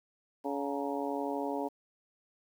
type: harmonic tone with a mistuned harmonic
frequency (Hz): 141.2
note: C#3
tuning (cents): +32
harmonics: 2 / 3 / 4 / 5 / 6 / 7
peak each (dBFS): -36 / -38 / -39 / -40 / -41 / -41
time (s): 0.44-1.69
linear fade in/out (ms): 20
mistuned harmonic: 7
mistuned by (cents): -89
effects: 10-bit